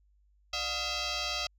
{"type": "tone with frequency modulation", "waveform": "sine", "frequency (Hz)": 720, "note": "F#5", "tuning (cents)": -47, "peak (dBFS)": -29, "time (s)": [0.53, 1.47], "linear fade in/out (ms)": 5, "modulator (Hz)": 659, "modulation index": 7.6, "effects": ["tanh soft clip ceiling -28 dBFS", "added 50 Hz sine -63 dBFS peak until 1.58 s"]}